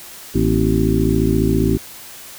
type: harmonic tone with a mistuned harmonic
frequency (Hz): 54.6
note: A1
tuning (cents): -13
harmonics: 1 / 2 / 3 / 4 / 5 / 6 / 7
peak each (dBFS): -21 / -21 / -21 / -21 / -21 / -21 / -21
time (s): 0.34-1.78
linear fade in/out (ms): 20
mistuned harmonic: 4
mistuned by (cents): +140
effects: white hiss -37 dBFS RMS until 2.38 s